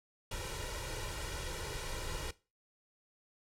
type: noise with comb filter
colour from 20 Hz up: pink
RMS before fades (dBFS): -40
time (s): 0.31-2.31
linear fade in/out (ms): 5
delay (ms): 2.1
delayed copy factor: +0.8
effects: noise-tail reverb RT60 0.3 s tail -19 dB re dry + low-pass 10000 Hz 12 dB/octave